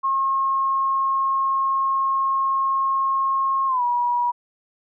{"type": "tone with pitch glide", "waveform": "sine", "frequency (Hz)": [1079, 966.8], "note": ["C#6", "B5"], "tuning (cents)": [-47, -37], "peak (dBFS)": -18, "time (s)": [0.03, 4.32], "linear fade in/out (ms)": 20, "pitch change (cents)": -190, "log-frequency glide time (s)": [3.67, 3.83], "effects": []}